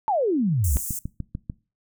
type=exponential sweep; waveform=sine; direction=down; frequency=911 to 58 Hz; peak=-19 dBFS; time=0.08-0.77 s; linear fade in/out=0 ms
type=high-pass noise; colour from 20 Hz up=pink; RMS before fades=-31 dBFS; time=0.64-0.99 s; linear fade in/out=2 ms; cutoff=6700 Hz; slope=48 dB/octave
type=click train; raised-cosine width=5 ms; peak=-17 dBFS; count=6; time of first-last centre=0.76-1.499 s; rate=6.77 Hz
effects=noise-tail reverb RT60 0.3 s tail -21 dB re dry